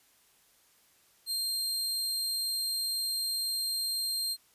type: tone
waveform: sawtooth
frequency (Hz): 4186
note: C8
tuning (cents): 0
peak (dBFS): -27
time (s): 1.26-4.37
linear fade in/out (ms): 50
effects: white hiss -65 dBFS RMS until 4.54 s + resampled to 32000 Hz